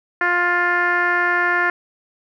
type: tone with low-pass filter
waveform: 10% pulse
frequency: 351.8 Hz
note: F4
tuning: 13 cents sharp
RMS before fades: -18 dBFS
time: 0.21-1.7 s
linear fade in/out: 2 ms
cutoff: 1700 Hz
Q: 3.8
effects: none